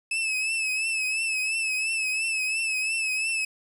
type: tone with vibrato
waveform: 40% pulse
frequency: 2600 Hz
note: E7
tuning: 24 cents flat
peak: -24 dBFS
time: 0.11-3.45 s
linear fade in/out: 5 ms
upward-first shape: triangle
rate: 2.9 Hz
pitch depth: 67 cents each way
effects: resampled to 32000 Hz + 9-bit